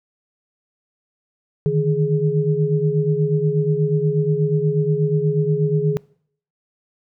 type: tone cluster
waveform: sine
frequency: 149.6 / 157.9 / 416.9 Hz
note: D3 / D#3 / G#4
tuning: +32 / +26 / +7 cents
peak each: -20 dBFS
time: 1.66-5.97 s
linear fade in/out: 0 ms
effects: noise-tail reverb RT60 0.6 s tail -24 dB re dry